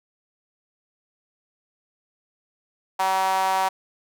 sawtooth tone with high-pass filter, 190 Hz, F#3, 46 cents sharp, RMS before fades -22 dBFS, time 2.99-3.69 s, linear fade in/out 10 ms, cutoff 850 Hz, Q 8.3, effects none

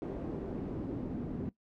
brown noise with band-pass filter sweep, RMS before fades -38 dBFS, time 0.02-1.49 s, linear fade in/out 0 ms, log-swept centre 380 to 240 Hz, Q 1.7, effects noise-tail reverb RT60 0.1 s tail -18 dB re dry

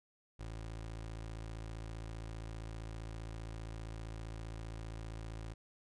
25% pulse tone, 55.2 Hz, A1, 6 cents sharp, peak -39 dBFS, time 0.39-5.54 s, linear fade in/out 10 ms, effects resampled to 22050 Hz

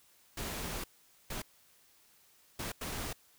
pink noise bursts at uneven times, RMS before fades -39 dBFS, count 4, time 0.37-0.84 / 1.3-1.42 / 2.59-2.72 / 2.81-3.13 s, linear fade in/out 5 ms, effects white hiss -65 dBFS RMS until 3.38 s

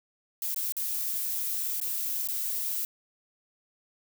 violet noise with dropouts, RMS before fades -31 dBFS, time 0.42-2.85 s, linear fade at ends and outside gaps 1 ms, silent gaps 0.545-0.561 / 0.722-0.767 / 1.801-1.814 / 2.274-2.286 s, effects none

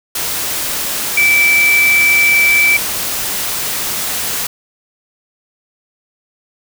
sine tone in noise, 2320 Hz, D7, 22 cents flat, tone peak -8 dBFS, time 1.17-2.77 s, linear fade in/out 5 ms, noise white, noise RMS -19 dBFS, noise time 0.15-4.47 s, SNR +8 dB, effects none

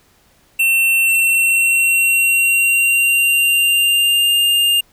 square tone with pitch glide, 2700 to 2808 Hz, E7 to F7, +41 to +9 cents, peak -12 dBFS, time 0.59-4.81 s, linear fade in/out 10 ms, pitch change +68 cents, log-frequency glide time 1.03-4.35 s, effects pink hiss -54 dBFS RMS until 4.92 s

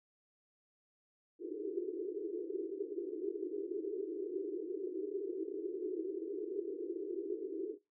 white band-pass noise, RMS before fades -40 dBFS, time 1.39-7.78 s, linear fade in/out 50 ms, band 320 to 430 Hz, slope 96 dB/octave, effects noise-tail reverb RT60 0.2 s tail -17 dB re dry

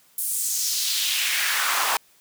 pink noise with high-pass filter sweep, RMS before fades -24 dBFS, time 0.18-1.97 s, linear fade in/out 2 ms, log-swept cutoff 11000 to 860 Hz, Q 2, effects white hiss -58 dBFS RMS until 2.2 s + high-pass 60 Hz 12 dB/octave

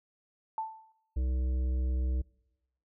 sine tone with exponential decay, 883 Hz, A5, 6 cents sharp, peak -28 dBFS, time 0.58-0.92 s, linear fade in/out 1 ms, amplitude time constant 73 ms
harmonic tone, 63.7 Hz, C2, 46 cents flat, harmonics 1 / 3 / 5 / 7 / 9, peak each -27 / -48 / -46 / -52 / -55 dBFS, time 1.16-2.22 s, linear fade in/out 10 ms
effects noise-tail reverb RT60 1.0 s tail -25 dB re dry

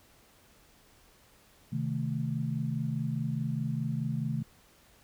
sine chord, A diminished, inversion first, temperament equal, 130.81 / 155.56 / 220 Hz, C3 / Eb3 / A3, 0 / 0 / 0 cents, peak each -33 / -33 / -35 dBFS, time 1.72-4.43 s, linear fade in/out 10 ms, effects pink hiss -61 dBFS RMS until 5.03 s

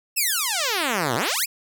5% pulse exponential two-way sweep, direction down then up, 2749 to 110 to 2749 Hz, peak -10 dBFS, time 0.16-1.46 s, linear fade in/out 20 ms, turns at 1.15 s, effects none

